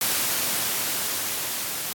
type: noise with level ramp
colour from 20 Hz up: white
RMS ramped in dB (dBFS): -23 to -30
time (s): 0.01-1.93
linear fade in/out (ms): 2
effects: high-pass 100 Hz 12 dB/octave + AAC 64 kbps